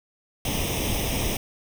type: noise with comb filter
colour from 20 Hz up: pink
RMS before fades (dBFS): -26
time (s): 0.45-1.37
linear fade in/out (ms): 2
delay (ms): 0.34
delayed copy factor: +0.8
effects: none